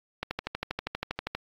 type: click train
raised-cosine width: 0.3 ms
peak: -14 dBFS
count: 15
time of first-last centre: 0.23-1.35 s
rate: 12.5 Hz
effects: AAC 32 kbps